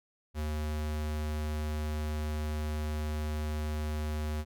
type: tone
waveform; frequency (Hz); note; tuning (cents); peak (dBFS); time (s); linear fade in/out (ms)
square; 76.1; D#2; -38; -32; 0.34-4.45; 50
effects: none